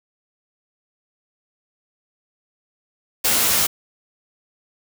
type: noise with comb filter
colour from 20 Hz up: white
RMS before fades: -18 dBFS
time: 3.24-3.67 s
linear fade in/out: 10 ms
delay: 14 ms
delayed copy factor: +1
effects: none